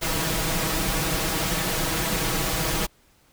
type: noise with comb filter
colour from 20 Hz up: pink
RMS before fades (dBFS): -25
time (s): 0.01-2.87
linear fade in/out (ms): 20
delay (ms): 6.2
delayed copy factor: +0.75
effects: pink hiss -60 dBFS RMS until 3.32 s